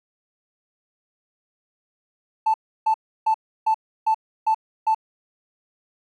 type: tone bursts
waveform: triangle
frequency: 880 Hz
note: A5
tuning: in tune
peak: -12 dBFS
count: 7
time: 2.46-4.947 s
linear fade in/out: 10 ms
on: 81 ms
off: 320 ms
effects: tanh soft clip ceiling -13 dBFS